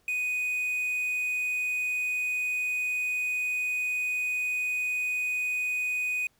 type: tone with quantisation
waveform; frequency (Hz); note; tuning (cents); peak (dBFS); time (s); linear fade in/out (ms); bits
triangle; 2489; D#7; 0; -25; 0.08-6.27; 2; 8
effects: pink hiss -68 dBFS RMS until 6.39 s